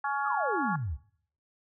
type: harmonic tone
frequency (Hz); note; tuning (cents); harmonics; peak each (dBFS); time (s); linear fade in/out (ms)
280.1; C#4; +18; 3 / 4 / 5 / 6; -31 / -33 / -35 / -37; 0.04-0.76; 5
type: exponential sweep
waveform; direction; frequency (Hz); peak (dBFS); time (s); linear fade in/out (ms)
sine; down; 1462 to 61.74; -30; 0.23-0.98; 50
effects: noise-tail reverb RT60 0.6 s tail -20 dB re dry